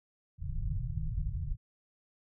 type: low-pass noise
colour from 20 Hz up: pink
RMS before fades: -34 dBFS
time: 0.38-1.57 s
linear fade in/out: 50 ms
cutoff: 160 Hz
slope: 96 dB/octave
effects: none